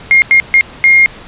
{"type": "tone bursts at uneven times", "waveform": "sine", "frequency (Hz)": 2132, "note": "C7", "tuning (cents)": 32, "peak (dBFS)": -3, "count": 4, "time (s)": [[0.11, 0.22], [0.31, 0.4], [0.54, 0.61], [0.84, 1.06]], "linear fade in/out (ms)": 0, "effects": ["pink hiss -33 dBFS RMS until 1.27 s", "resampled to 8000 Hz"]}